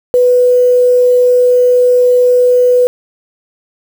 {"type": "tone with quantisation", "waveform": "sine", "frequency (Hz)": 495.5, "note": "B4", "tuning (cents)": 6, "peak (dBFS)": -5, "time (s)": [0.14, 2.87], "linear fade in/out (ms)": 0, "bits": 5, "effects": []}